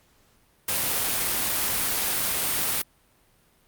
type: noise with amplitude modulation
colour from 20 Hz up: white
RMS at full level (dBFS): -24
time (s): 0.68-2.82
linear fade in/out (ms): 5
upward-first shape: sine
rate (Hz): 181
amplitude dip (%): 25
effects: pink hiss -62 dBFS RMS until 3.67 s + Opus 48 kbps